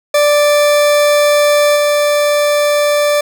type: tone with level steps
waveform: 40% pulse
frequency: 587.3 Hz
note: D5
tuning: in tune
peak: -7 / -9 dBFS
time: 0.14-3.21 s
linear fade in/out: 5 ms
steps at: 1.75 s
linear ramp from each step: 20 ms
effects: none